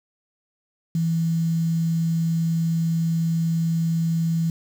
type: tone with quantisation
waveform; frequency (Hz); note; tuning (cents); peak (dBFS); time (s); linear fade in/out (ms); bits
sine; 164.81; E3; 0; -19; 0.95-4.5; 2; 7
effects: none